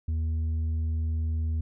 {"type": "tone with tanh clipping", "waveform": "sine", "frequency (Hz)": 79.9, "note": "D#2", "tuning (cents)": 47, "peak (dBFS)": -26, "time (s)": [0.08, 1.61], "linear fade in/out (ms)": 5, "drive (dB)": 4, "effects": []}